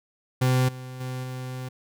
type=tone with level steps; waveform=40% pulse; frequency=128.1 Hz; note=C3; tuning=36 cents flat; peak=-18 / -35 / -29 / -31 dBFS; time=0.41-1.69 s; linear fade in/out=10 ms; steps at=0.68 / 1 / 1.23 s; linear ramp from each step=10 ms; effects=none